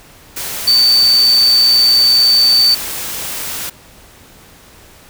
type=tone in noise; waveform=sine; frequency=4561 Hz; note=C#8; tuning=49 cents sharp; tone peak=-7 dBFS; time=0.67-2.75 s; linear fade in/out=10 ms; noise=white; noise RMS=-23 dBFS; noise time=0.36-3.7 s; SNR=+13 dB; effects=pink hiss -42 dBFS RMS until 5.09 s